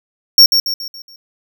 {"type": "tone with echo", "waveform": "square", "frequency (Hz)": 5510, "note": "F8", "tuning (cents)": -24, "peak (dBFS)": -3, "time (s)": [0.38, 0.46], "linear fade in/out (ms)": 2, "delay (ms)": 140, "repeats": 5, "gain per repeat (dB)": -7, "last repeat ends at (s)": 1.16, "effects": []}